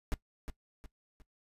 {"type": "noise with echo", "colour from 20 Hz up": "brown", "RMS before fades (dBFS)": -30, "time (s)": [0.12, 0.14], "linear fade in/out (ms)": 0, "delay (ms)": 360, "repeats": 3, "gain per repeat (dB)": -8, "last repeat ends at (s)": 1.22, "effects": ["noise-tail reverb RT60 0.1 s tail -18 dB re dry", "resampled to 32000 Hz"]}